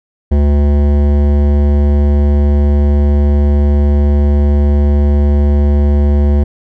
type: tone with hard clipping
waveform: sine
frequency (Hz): 72.2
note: D2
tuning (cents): -29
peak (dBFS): -9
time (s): 0.31-6.44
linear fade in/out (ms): 10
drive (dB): 15
effects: none